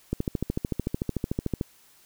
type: click train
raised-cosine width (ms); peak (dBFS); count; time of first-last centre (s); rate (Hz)
3; -13; 21; 0.13-1.611; 13.5
effects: white hiss -58 dBFS RMS until 2.05 s